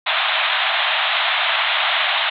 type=band-pass noise; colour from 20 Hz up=white; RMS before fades=-19 dBFS; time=0.06-2.3 s; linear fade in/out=10 ms; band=620 to 3800 Hz; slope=96 dB/octave; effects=none